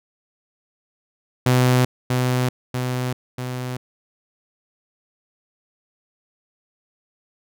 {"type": "tone with echo", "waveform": "sawtooth", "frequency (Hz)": 126.2, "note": "B2", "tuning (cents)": 38, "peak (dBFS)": -10, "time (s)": [1.46, 1.85], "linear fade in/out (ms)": 5, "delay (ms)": 640, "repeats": 3, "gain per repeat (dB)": -4, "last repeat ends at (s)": 3.77, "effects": []}